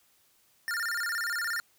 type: tone with vibrato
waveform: square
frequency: 1598 Hz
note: G6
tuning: 33 cents sharp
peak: -30 dBFS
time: 0.68-1.6 s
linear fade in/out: 0 ms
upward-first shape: square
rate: 17 Hz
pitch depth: 210 cents each way
effects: white hiss -66 dBFS RMS until 1.78 s